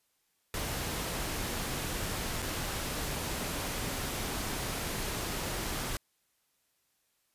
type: noise with dropouts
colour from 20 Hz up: pink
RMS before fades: -35 dBFS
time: 0.54-5.97 s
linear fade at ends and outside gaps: 1 ms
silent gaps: 2.421-2.425 s
effects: white hiss -75 dBFS RMS until 7.34 s + resampled to 32000 Hz